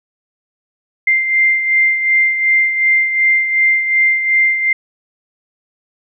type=beating tone pair; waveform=sine; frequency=2093 / 2095.7 Hz; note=C7 / C7; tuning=0 / +2 cents; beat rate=2.7 Hz; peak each=-11 / -19 dBFS; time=1.07-4.73 s; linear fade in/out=5 ms; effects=none